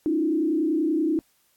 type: tone with frequency modulation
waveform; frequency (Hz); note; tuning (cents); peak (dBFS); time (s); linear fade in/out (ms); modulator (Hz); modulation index
sine; 315; D#4; +21; -20; 0.06-1.19; 0; 30.5; 1
effects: white hiss -65 dBFS RMS until 1.56 s + AAC 64 kbps